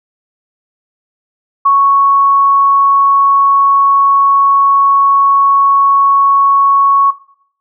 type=tone; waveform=sine; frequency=1108.7 Hz; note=C#6; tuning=in tune; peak=-5 dBFS; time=1.65-7.11 s; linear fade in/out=10 ms; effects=noise-tail reverb RT60 0.6 s tail -17 dB re dry